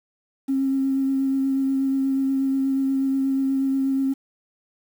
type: tone with vibrato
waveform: triangle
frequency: 269.4 Hz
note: C#4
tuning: 49 cents flat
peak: -15 dBFS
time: 0.48-4.14 s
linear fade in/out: 20 ms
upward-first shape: triangle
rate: 8.3 Hz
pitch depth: 16 cents each way
effects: tanh soft clip ceiling -17 dBFS + 8-bit